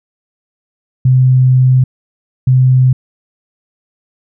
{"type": "tone bursts at uneven times", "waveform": "sine", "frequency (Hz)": 128.7, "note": "C3", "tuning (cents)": -28, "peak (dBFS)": -5, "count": 2, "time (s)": [[1.05, 1.84], [2.47, 2.93]], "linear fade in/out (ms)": 5, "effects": []}